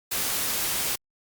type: noise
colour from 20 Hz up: white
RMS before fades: -27 dBFS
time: 0.11-0.96 s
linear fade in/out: 10 ms
effects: Opus 48 kbps